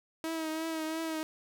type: tone with vibrato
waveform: sawtooth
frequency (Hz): 320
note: D#4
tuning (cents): +49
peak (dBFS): -29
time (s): 0.24-1.23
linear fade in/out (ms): 0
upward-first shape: triangle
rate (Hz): 2.9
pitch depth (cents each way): 41
effects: none